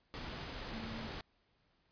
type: tone in noise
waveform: sine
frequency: 224.3 Hz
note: A3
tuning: 34 cents sharp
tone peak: -44 dBFS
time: 0.73-1.07 s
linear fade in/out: 0 ms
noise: pink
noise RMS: -44 dBFS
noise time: 0.14-1.21 s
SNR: -3 dB
effects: pink hiss -75 dBFS RMS until 1.91 s + resampled to 11025 Hz